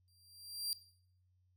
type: tone with exponential growth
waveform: sawtooth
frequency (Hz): 4735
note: D8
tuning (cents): +13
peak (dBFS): -31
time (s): 0.08-0.73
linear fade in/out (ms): 0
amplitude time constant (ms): 140
effects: noise-tail reverb RT60 0.6 s tail -17 dB re dry + added 91 Hz sine -70 dBFS peak until 1.56 s